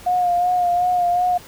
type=tone with vibrato; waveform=sine; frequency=713 Hz; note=F5; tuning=36 cents sharp; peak=-15 dBFS; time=0.06-1.38 s; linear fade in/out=10 ms; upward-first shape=sine; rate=2.7 Hz; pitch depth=30 cents each way; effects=pink hiss -42 dBFS RMS until 1.47 s